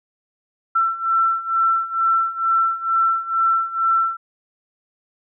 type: beating tone pair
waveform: sine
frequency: 1341 / 1343.2 Hz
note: E6 / E6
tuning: +29 / +32 cents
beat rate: 2.2 Hz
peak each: -21 / -18 dBFS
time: 0.75-4.17 s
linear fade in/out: 10 ms
effects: none